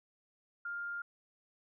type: tone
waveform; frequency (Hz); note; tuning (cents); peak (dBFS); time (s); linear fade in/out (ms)
sine; 1403; F6; +8; -37; 0.65-1.02; 5
effects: none